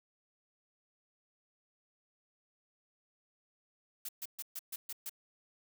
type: noise bursts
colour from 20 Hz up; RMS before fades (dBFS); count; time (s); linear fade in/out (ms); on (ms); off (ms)
blue; -41; 7; 4.05-5.096; 5; 38; 130
effects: none